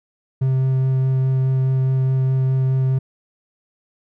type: tone with vibrato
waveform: triangle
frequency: 131.6 Hz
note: C3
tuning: 10 cents sharp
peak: -13 dBFS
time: 0.41-2.99 s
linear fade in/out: 10 ms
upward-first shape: sine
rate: 4.8 Hz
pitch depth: 8 cents each way
effects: none